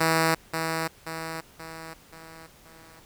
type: tone with echo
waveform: 5% pulse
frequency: 162.1 Hz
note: E3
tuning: 29 cents flat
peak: -9 dBFS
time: 0-0.35 s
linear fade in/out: 10 ms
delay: 530 ms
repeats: 5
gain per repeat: -6 dB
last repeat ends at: 3 s
effects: pink hiss -54 dBFS RMS until 3.05 s